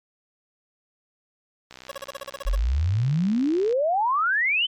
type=click train; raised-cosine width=0.2 ms; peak=-24 dBFS; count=129; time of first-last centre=1.71-3.726 s; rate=63.5 Hz
type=tone bursts; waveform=25% pulse; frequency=554.4 Hz; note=C#5; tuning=in tune; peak=-27 dBFS; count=11; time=1.89-2.555 s; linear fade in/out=5 ms; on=25 ms; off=39 ms
type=exponential sweep; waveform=sine; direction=up; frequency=38.89 to 3136 Hz; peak=-19 dBFS; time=2.45-4.67 s; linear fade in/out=20 ms
effects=MP3 96 kbps